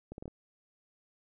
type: accelerating click train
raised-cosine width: 2 ms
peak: -29 dBFS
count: 5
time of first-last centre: 0.12-0.279 s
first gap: 61 ms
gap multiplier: 0.72
effects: none